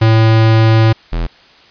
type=tone pair in turn; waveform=square; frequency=111.6 / 41.8 Hz; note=A2 / E1; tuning=+25 / +25 cents; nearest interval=octave + perfect fourth; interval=1700 cents; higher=first; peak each=-7 / -15 dBFS; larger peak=first; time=0.01-0.93 / 1.12-1.27 s; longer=first; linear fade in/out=10 ms; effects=white hiss -44 dBFS RMS until 1.7 s + resampled to 11025 Hz

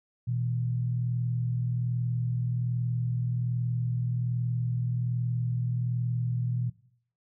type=tone pair together; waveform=sine; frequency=120.66 / 161.9 Hz; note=B2 / E3; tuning=-40 / -31 cents; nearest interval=perfect fourth; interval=509 cents; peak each=-27 / -36 dBFS; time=0.27-6.7 s; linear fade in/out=10 ms; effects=noise-tail reverb RT60 0.6 s tail -17 dB re dry

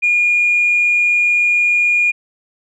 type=tone; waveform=sine; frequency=2429 Hz; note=D#7; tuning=42 cents flat; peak=-10 dBFS; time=0.02-2.12 s; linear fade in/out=20 ms; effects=tanh soft clip ceiling -6 dBFS

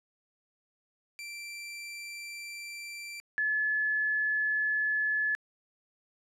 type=tone pair in turn; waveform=sawtooth / sine; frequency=2349 / 1718.2 Hz; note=D7 / A6; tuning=0 / -42 cents; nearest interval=perfect fourth; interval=542 cents; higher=first; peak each=-36 / -26 dBFS; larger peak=second; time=1.19-3.2 / 3.38-5.35 s; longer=first; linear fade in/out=0 ms; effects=low-pass 11000 Hz 12 dB/octave

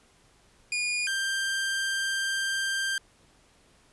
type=tone pair in turn; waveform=sawtooth; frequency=2438 / 1581 Hz; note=D#7 / G6; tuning=-36 / +14 cents; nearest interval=perfect fifth; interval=750 cents; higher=first; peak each=-23 dBFS; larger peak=neither; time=0.72-1.07 / 1.07-2.98 s; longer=second; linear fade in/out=2 ms; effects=pink hiss -61 dBFS RMS until 3.92 s + resampled to 24000 Hz

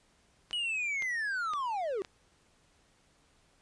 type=click train; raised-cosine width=0.2 ms; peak=-25 dBFS; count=4; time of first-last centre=0.51-2.048 s; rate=1.95 Hz
type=linear sweep; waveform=triangle; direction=down; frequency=2960 to 361.1 Hz; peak=-29 dBFS; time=0.53-2.02 s; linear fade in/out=0 ms
effects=pink hiss -67 dBFS RMS until 3.61 s + resampled to 22050 Hz

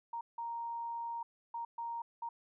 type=tone bursts at uneven times; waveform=sine; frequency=932.3 Hz; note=A#5; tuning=in tune; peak=-37 dBFS; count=5; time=0.13-0.21 / 0.38-1.23 / 1.54-1.65 / 1.78-2.02 / 2.22-2.29 s; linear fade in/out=5 ms; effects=none

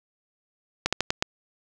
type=slowing click train; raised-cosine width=0.2 ms; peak=-5 dBFS; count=5; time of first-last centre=0.86-1.225 s; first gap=66 ms; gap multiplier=1.22; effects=none

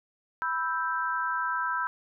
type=chord; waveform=sine; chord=E minor; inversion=second; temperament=equal; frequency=987.8 / 1318.5 / 1568 Hz; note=B5 / E6 / G6; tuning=0 / 0 / 0 cents; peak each=-31 dBFS; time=0.42-1.87 s; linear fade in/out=0 ms; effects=none

